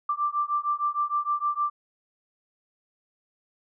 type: beating tone pair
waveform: sine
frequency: 1174.7 / 1181.2 Hz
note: D6 / D6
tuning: 0 / +10 cents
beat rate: 6.5 Hz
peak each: -27 dBFS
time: 0.09-1.7 s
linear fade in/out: 5 ms
effects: none